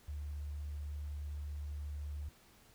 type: tone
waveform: sine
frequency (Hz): 73.42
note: D2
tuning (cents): 0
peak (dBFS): -39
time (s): 0.08-2.29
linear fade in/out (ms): 5
effects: pink hiss -64 dBFS RMS until 2.74 s